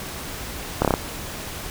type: slowing click train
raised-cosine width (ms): 1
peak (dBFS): -3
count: 5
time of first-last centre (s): 0.82-0.939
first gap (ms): 28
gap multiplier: 1.04
effects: pink hiss -33 dBFS RMS until 1.7 s